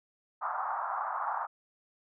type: band-pass noise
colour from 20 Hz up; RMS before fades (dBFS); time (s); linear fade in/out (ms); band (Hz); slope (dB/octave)
white; -34; 0.41-1.47; 20; 730 to 1300; 48
effects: none